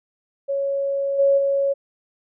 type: tone with level steps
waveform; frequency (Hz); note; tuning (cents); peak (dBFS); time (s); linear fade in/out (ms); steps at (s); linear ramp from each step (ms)
sine; 554.4; C#5; 0; -20 / -13 / -17; 0.48-1.74; 20; 1.18 / 1.37; 20
effects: none